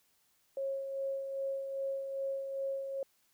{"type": "tone with tremolo", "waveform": "sine", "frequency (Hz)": 544, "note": "C#5", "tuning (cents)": -33, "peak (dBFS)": -32, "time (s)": [0.57, 3.03], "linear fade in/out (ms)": 2, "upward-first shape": "sine", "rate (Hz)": 2.5, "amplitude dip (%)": 45, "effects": ["white hiss -72 dBFS RMS until 3.33 s"]}